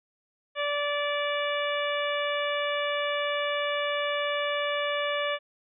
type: harmonic tone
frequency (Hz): 581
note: D5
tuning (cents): -19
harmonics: 1 / 2 / 3 / 4 / 5 / 6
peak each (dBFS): -29 / -33 / -34 / -35 / -36 / -38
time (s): 0.55-5.39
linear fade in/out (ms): 50
effects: none